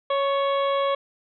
harmonic tone with a mistuned harmonic, 554.4 Hz, C#5, in tune, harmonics 1 / 2 / 3 / 4 / 5 / 6 / 7, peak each -22 / -25 / -40 / -37 / -43 / -35 / -45 dBFS, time 0.1-0.95 s, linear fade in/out 5 ms, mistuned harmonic 3, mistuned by +41 cents, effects none

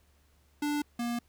square tone pair in turn, 293.7 / 237.7 Hz, D4 / A#3, 0 / +34 cents, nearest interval major third, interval 366 cents, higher first, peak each -29 / -31 dBFS, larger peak first, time 0.62-0.82 / 0.99-1.19 s, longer neither, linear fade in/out 5 ms, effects added 72 Hz sine -64 dBFS peak until 1.28 s + pink hiss -69 dBFS RMS until 1.28 s

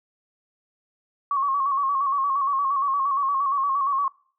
sine tone with vibrato, 1107 Hz, C#6, 3 cents flat, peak -20 dBFS, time 1.31-4.08 s, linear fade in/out 2 ms, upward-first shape square, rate 8.6 Hz, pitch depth 51 cents each way, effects noise-tail reverb RT60 0.5 s tail -24 dB re dry

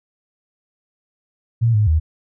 sine tone with pitch steps, 115.9 / 105.9 / 78.7 Hz, A#2 / G#2 / D#2, -10 / +34 / +20 cents, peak -12 dBFS, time 1.61-2 s, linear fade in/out 20 ms, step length 130 ms, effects none

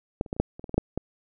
clicks, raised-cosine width 2 ms, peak -11 / -29 / -15 / -30 / -7 / -27 / -24 / -27 / -15 / -7 / -14 dBFS, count 11, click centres 0.211 / 0.262 / 0.329 / 0.365 / 0.4 / 0.595 / 0.642 / 0.694 / 0.743 / 0.78 / 0.976 s, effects none

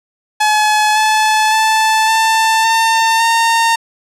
sawtooth tone with pitch steps, 852 / 864.4 / 877 / 889.7 / 902.7 / 915.8 Hz, G#5 / A5 / A5 / A5 / A5 / A#5, +44 / -31 / -6 / +19 / +44 / -31 cents, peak -6 dBFS, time 0.4-3.76 s, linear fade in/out 10 ms, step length 560 ms, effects low-pass 10000 Hz 12 dB/octave

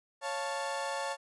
30% pulse chord, Db augmented, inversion none, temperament equal, 554.4 / 698.5 / 880 Hz, Db5 / F5 / A5, 0 / 0 / 0 cents, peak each -34 / -39 / -34 dBFS, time 0.21-1.17 s, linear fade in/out 50 ms, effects resampled to 24000 Hz

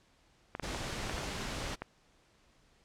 clicks, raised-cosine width 0.5 ms, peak -22 dBFS, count 6, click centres 0.551 / 0.597 / 0.747 / 1.096 / 1.181 / 1.82 s
pink noise, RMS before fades -38 dBFS, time 0.62-1.76 s, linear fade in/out 20 ms
effects pink hiss -67 dBFS RMS until 2.84 s + low-pass 7000 Hz 12 dB/octave

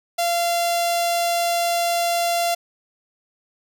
sawtooth tone with notch filter, 688 Hz, F5, 26 cents flat, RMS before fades -21 dBFS, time 0.18-2.55 s, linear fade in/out 10 ms, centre 1600 Hz, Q 1.2, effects none

